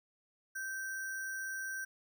sine tone with sample-and-hold, 1558 Hz, G6, 11 cents flat, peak -37 dBFS, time 0.55-1.85 s, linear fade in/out 10 ms, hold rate 7350 Hz, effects none

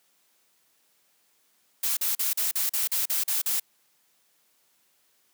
blue noise bursts, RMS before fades -26 dBFS, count 10, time 1.83-3.599 s, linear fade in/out 5 ms, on 140 ms, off 41 ms, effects white hiss -67 dBFS RMS until 5.33 s + high-pass 150 Hz 12 dB/octave

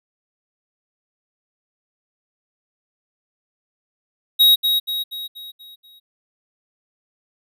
square tone with echo, 3800 Hz, A#7, 33 cents sharp, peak -10 dBFS, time 4.39-4.56 s, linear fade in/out 20 ms, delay 240 ms, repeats 6, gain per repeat -6 dB, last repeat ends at 6 s, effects none

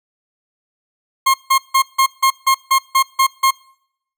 40% pulse tone bursts, 1070 Hz, C6, 38 cents sharp, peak -9 dBFS, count 10, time 1.26-3.51 s, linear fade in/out 10 ms, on 81 ms, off 160 ms, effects noise-tail reverb RT60 0.7 s tail -25 dB re dry

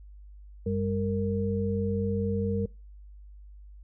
sine tone cluster, 94.8 / 199.3 / 461.7 Hz, F#2 / G3 / A#4, +43 / +29 / -17 cents, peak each -30 dBFS, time 0.66-2.66 s, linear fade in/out 5 ms, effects noise-tail reverb RT60 0.3 s tail -23 dB re dry + added 50 Hz sine -45 dBFS peak until 3.83 s

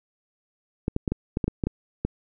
clicks, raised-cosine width 3 ms, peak -11 dBFS, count 10, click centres 0.881 / 0.964 / 1.078 / 1.12 / 1.371 / 1.442 / 1.48 / 1.638 / 1.67 / 2.05 s, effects none

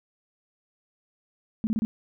sine tone bursts, 220 Hz, A3, in tune, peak -22 dBFS, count 4, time 1.64-1.85 s, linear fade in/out 0 ms, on 30 ms, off 30 ms, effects none

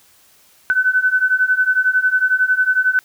sine beating tone pair, 1504 / 1515 Hz, F#6 / F#6, +28 / +40 cents, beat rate 11 Hz, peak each -17 / -15 dBFS, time 0.7-2.99 s, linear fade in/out 0 ms, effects white hiss -52 dBFS RMS until 3.04 s

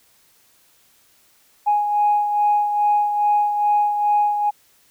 sine beating tone pair, 830 / 832.4 Hz, G#5 / G#5, -1 / +4 cents, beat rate 2.4 Hz, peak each -15 / -24 dBFS, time 1.66-4.51 s, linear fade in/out 20 ms, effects tanh soft clip ceiling -9 dBFS + white hiss -57 dBFS RMS until 4.9 s

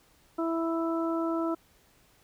harmonic tone, 329.9 Hz, E4, 1 cent sharp, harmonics 1 / 2 / 3 / 4, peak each -28 / -34 / -39 / -36 dBFS, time 0.38-1.55 s, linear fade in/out 10 ms, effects pink hiss -63 dBFS RMS until 2.23 s

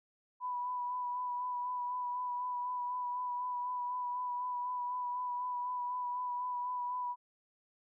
sine tone with vibrato, 987.8 Hz, B5, in tune, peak -34 dBFS, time 0.4-7.16 s, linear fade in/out 50 ms, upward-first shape sine, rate 4 Hz, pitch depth 21 cents each way, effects none

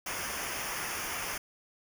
pink noise with comb filter, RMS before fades -36 dBFS, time 0.06-1.38 s, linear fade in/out 5 ms, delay 0.25 ms, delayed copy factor -0.8, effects none

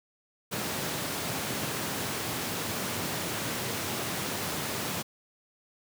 pink high-pass noise, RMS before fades -33 dBFS, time 0.51-5.03 s, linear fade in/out 20 ms, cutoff 100 Hz, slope 24 dB/octave, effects none

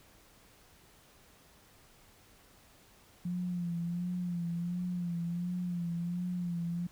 sine tone with vibrato, 174.61 Hz, F3, in tune, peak -32 dBFS, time 3.25-6.87 s, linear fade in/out 5 ms, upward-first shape sine, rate 1.4 Hz, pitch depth 49 cents each way, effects pink hiss -61 dBFS RMS until 6.91 s

